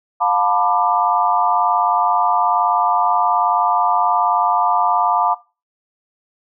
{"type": "chord", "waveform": "sine", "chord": "B half-diminished seventh", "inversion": "second", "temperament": "just", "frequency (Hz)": [711.2, 889, 987.8, 1185.3], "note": ["F5", "A5", "B5", "D6"], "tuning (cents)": [31, 18, 0, 16], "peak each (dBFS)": -19, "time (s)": [0.2, 5.35], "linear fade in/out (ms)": 20, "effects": ["noise-tail reverb RT60 0.3 s tail -19 dB re dry"]}